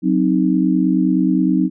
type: chord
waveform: sine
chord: C diminished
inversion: second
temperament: equal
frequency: 185 / 261.6 / 311.1 Hz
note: Gb3 / C4 / Eb4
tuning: 0 / 0 / 0 cents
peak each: -17 dBFS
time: 0.02-1.7 s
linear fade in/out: 50 ms
effects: none